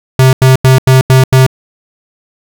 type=tone bursts; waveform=square; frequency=130.81 Hz; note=C3; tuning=in tune; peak=-3 dBFS; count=6; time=0.19-1.465 s; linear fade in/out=2 ms; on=140 ms; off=87 ms; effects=none